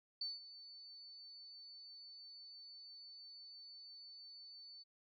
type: tone with ADSR envelope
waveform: sine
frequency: 4503 Hz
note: C#8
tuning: 26 cents sharp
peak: -38 dBFS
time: 0.21-4.84 s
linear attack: 4 ms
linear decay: 180 ms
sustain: -15 dB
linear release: 23 ms
effects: none